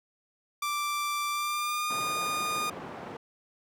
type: tone with pitch glide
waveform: sawtooth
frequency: 1174.7 to 1221.8 Hz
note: D6 to D#6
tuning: 0 to -32 cents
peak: -25 dBFS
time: 0.62-2.7 s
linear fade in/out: 5 ms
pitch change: +68 cents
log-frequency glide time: 1.3-1.94 s
type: band-pass noise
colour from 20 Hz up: white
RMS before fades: -41 dBFS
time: 1.9-3.17 s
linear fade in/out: 5 ms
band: 140 to 850 Hz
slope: 12 dB/octave
effects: none